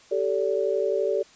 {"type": "tone cluster", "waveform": "sine", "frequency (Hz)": [387.9, 439.7, 574], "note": ["G4", "A4", "D5"], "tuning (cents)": [-18, -1, -40], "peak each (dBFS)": -26, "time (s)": [0.11, 1.23], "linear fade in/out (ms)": 10, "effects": ["white hiss -53 dBFS RMS until 1.35 s", "resampled to 16000 Hz"]}